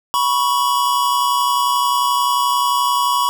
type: tone pair together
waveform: square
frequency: 980 / 1111.4 Hz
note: B5 / C#6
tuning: -14 / +4 cents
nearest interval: major second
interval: 218 cents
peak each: -18 dBFS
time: 0.14-3.29 s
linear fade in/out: 0 ms
effects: none